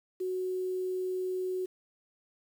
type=tone with quantisation; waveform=sine; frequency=370 Hz; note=F#4; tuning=in tune; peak=-30 dBFS; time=0.2-1.66 s; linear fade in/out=10 ms; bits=9; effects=none